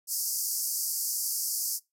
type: band-pass noise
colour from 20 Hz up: white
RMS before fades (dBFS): -31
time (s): 0.07-1.8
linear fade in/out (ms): 50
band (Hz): 4700 to 15000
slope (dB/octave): 96
effects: noise-tail reverb RT60 0.2 s tail -22 dB re dry